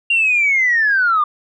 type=linear sweep; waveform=sine; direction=down; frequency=2794 to 1174.7 Hz; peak=-11 dBFS; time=0.1-1.24 s; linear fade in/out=5 ms; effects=tanh soft clip ceiling -7 dBFS